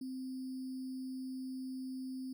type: tone with sample-and-hold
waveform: sine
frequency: 259.8 Hz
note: C4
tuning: 12 cents flat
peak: -39 dBFS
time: 0.01-2.33 s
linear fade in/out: 5 ms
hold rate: 4900 Hz
effects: none